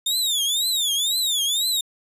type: tone with vibrato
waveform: sawtooth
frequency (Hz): 3613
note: A7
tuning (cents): +45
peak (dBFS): -17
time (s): 0.06-1.81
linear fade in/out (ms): 5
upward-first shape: triangle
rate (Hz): 2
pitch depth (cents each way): 230
effects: resampled to 32000 Hz